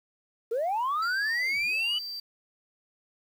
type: linear sweep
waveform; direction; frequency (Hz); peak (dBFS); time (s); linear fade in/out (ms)
sine; up; 429.4 to 3000; -24; 0.51-1.99; 10
type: tone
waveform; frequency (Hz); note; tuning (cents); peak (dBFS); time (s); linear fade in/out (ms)
triangle; 4669; D8; -11; -33; 1.02-2.2; 5
effects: tanh soft clip ceiling -22 dBFS + 9-bit